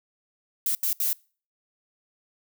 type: noise bursts at uneven times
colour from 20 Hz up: violet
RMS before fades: -25 dBFS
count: 3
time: 0.66-0.75 / 0.83-0.93 / 1-1.13 s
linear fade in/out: 2 ms
effects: noise-tail reverb RT60 0.4 s tail -25 dB re dry